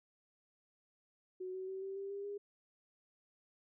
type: tone with pitch steps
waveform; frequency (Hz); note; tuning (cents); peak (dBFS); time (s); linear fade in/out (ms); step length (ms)
sine; 370 / 375.8 / 381.7 / 387.7 / 393.8 / 400 / 406.3; F#4 / F#4 / G4 / G4 / G4 / G4 / G#4; 0 / +27 / -46 / -19 / +8 / +35 / -38; -40; 1.4-2.38; 10; 140
effects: none